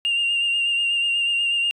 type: tone with vibrato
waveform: sine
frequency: 2794 Hz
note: F7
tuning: in tune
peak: -17 dBFS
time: 0.05-1.71 s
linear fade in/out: 0 ms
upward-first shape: sine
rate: 8.2 Hz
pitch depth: 25 cents each way
effects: tanh soft clip ceiling -16 dBFS